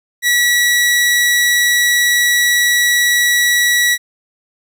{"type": "tone", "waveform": "sawtooth", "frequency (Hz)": 1937, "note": "B6", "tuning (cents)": -34, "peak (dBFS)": -7, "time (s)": [0.22, 3.98], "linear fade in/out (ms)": 50, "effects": []}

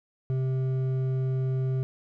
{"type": "tone with hard clipping", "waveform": "sine", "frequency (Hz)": 130.81, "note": "C3", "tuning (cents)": 0, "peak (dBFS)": -26, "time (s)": [0.3, 1.83], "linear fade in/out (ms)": 0, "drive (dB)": 7, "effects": []}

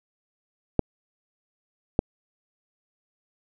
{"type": "clicks", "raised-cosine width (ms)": 2, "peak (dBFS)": -5, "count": 2, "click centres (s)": [0.793, 1.991], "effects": []}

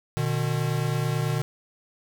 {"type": "tone pair together", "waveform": "square", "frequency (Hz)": [122.35, 151.5], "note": ["B2", "D#3"], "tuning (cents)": [-16, -46], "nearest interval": "major third", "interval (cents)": 370, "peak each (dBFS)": -27, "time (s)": [0.17, 1.42], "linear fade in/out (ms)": 0, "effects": []}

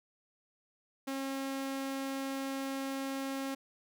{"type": "tone", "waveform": "sawtooth", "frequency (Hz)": 270.7, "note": "C#4", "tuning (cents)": -41, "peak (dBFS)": -31, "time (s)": [1.07, 3.55], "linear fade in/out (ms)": 10, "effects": []}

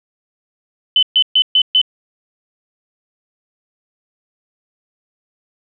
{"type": "tone bursts", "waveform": "sine", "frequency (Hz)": 3027, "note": "F#7", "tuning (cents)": 39, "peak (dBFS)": -8, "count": 5, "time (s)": [0.96, 1.815], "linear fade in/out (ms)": 2, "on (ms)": 67, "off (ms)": 130, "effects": []}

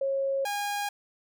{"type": "tone pair in turn", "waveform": ["sine", "sawtooth"], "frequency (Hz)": [545, 816.6], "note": ["C#5", "G#5"], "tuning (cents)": [-29, -29], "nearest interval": "perfect fifth", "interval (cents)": 700, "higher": "second", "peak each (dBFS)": -25, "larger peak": "neither", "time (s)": [[0.01, 0.45], [0.45, 0.89]], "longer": "neither", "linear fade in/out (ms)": 5, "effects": []}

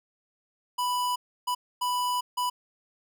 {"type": "tone bursts at uneven times", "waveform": "square", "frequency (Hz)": 989, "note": "B5", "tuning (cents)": 2, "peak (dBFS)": -26, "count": 4, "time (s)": [[0.78, 1.16], [1.47, 1.55], [1.81, 2.21], [2.37, 2.5]], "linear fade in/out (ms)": 10, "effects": []}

